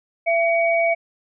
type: tone pair together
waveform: sine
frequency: 671.9 / 2258 Hz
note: E5 / C#7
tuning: +33 / +31 cents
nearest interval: octave + major sixth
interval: 2098 cents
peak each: -17 / -21 dBFS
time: 0.26-0.95 s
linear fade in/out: 20 ms
effects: none